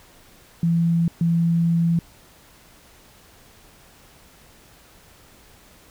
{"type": "tone bursts at uneven times", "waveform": "sine", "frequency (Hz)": 168, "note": "E3", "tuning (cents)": 33, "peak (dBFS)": -16, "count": 2, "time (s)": [[0.63, 1.08], [1.21, 1.99]], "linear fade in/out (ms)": 2, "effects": ["pink hiss -51 dBFS RMS until 5.9 s"]}